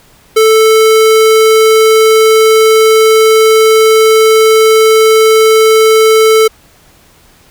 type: tone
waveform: square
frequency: 440 Hz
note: A4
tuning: in tune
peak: -4 dBFS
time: 0.36-6.48 s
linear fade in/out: 10 ms
effects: pink hiss -44 dBFS RMS until 7.5 s